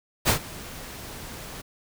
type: noise with ADSR envelope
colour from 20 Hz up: pink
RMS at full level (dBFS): -18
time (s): 0.25-1.62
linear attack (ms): 36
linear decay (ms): 100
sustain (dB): -21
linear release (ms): 14
effects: none